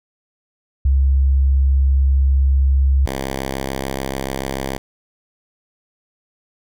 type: tone pair in turn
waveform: sine / 5% pulse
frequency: 67.6 / 66.9 Hz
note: C#2 / C2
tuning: -43 / +39 cents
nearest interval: unison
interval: 18 cents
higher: first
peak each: -11 dBFS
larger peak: neither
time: 0.85-3.06 / 3.06-4.78 s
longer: first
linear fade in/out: 5 ms
effects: none